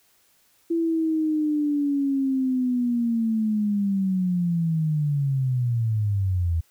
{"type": "linear sweep", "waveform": "sine", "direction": "down", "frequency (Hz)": [335.9, 80.5], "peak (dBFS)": -20, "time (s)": [0.7, 6.61], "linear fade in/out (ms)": 10, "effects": ["white hiss -62 dBFS RMS until 6.7 s"]}